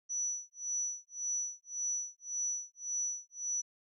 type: tone with tremolo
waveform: sine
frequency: 5920 Hz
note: F#8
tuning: in tune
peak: -31 dBFS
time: 0.09-3.62 s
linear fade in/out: 20 ms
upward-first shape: sine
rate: 1.8 Hz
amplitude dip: 100%
effects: none